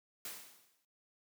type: noise with exponential decay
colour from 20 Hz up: white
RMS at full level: -42 dBFS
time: 0.25-0.85 s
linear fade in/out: 2 ms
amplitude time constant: 130 ms
effects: noise-tail reverb RT60 0.1 s tail -20 dB re dry + high-pass 150 Hz 12 dB/octave